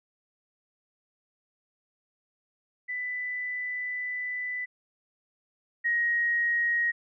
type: tone pair in turn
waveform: sine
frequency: 1991 / 1883.8 Hz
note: B6 / A#6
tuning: +14 / +18 cents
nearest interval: minor second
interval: 96 cents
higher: first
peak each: -30 / -23 dBFS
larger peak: second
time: 2.88-4.66 / 5.84-6.92 s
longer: first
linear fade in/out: 20 ms
effects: none